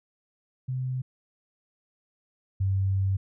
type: tone pair in turn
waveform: sine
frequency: 128.8 / 96.49 Hz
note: C3 / G2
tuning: -27 / -27 cents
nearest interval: perfect fourth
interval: 500 cents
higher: first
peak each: -27 / -22 dBFS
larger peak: second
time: 0.68-1.02 / 2.6-3.17 s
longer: second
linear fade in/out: 10 ms
effects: none